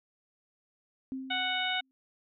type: tone with exponential decay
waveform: sine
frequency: 263.5 Hz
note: C4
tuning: 12 cents sharp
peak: -32 dBFS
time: 1.12-1.91 s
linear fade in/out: 0 ms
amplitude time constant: 170 ms
type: harmonic tone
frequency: 740 Hz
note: F#5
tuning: in tune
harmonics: 1 / 2 / 3 / 4 / 5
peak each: -35 / -35 / -35 / -35 / -35 dBFS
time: 1.3-1.81 s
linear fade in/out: 10 ms
effects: none